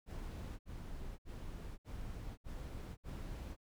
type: noise bursts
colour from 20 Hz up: brown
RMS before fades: -45 dBFS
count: 6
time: 0.06-3.565 s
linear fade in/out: 50 ms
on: 530 ms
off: 65 ms
effects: none